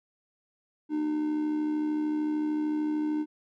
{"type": "tone with amplitude modulation", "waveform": "triangle", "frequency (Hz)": 303.7, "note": "D#4", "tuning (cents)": -42, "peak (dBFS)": -22, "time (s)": [0.89, 3.26], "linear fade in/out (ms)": 50, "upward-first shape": "sine", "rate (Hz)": 73.3, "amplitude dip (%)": 45, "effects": []}